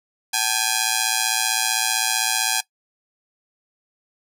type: ring-modulated tone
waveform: 5% pulse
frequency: 820 Hz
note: G#5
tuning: 22 cents flat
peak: -4 dBFS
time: 0.33-2.61 s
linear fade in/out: 10 ms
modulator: 57.8 Hz
effects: noise-tail reverb RT60 0.1 s tail -19 dB re dry